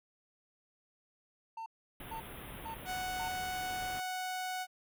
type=tone bursts; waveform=triangle; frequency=902 Hz; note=A5; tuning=43 cents sharp; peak=-38 dBFS; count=4; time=1.57-3.284 s; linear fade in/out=5 ms; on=91 ms; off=450 ms
type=band-stop noise; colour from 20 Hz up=pink; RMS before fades=-47 dBFS; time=2-4 s; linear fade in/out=2 ms; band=3600 to 9500 Hz; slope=96 dB/octave
type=tone; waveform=sawtooth; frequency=740 Hz; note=F#5; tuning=in tune; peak=-32 dBFS; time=2.85-4.67 s; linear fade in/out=50 ms
effects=none